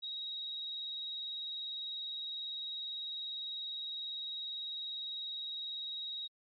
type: tone with vibrato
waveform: sine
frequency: 3799 Hz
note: A#7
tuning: 32 cents sharp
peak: -38 dBFS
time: 0.02-6.28 s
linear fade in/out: 20 ms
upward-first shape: square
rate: 20 Hz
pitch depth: 24 cents each way
effects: MP3 32 kbps